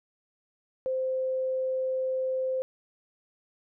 sine tone, 520 Hz, C5, 11 cents flat, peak -26 dBFS, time 0.86-2.62 s, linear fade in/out 0 ms, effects none

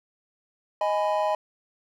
triangle chord, G# minor, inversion second, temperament just, 623 / 830.6 / 996.7 Hz, D#5 / G#5 / B5, +2 / 0 / +16 cents, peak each -23 / -25 / -27 dBFS, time 0.81-1.35 s, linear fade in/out 2 ms, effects none

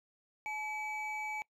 triangle tone pair together, 856.7 / 2287 Hz, A5 / D7, -46 / -47 cents, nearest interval octave + perfect fourth, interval 1699 cents, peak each -38 / -37 dBFS, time 0.46-1.42 s, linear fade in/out 0 ms, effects noise-tail reverb RT60 0.1 s tail -23 dB re dry

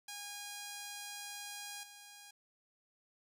5% pulse tone with level steps, 818 Hz, G#5, 26 cents flat, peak -32 / -41 dBFS, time 0.08-2.31 s, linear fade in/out 5 ms, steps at 1.83 s, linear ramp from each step 5 ms, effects none

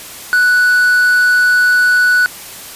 triangle tone with quantisation, 1480 Hz, F#6, in tune, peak -6 dBFS, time 0.33-2.26 s, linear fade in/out 0 ms, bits 5, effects white hiss -31 dBFS RMS until 2.75 s + resampled to 32000 Hz

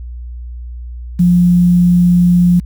sine tone with quantisation, 176.6 Hz, F3, 20 cents sharp, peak -6 dBFS, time 1.19-2.6 s, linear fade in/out 10 ms, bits 6, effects added 60 Hz sine -24 dBFS peak until 2.65 s

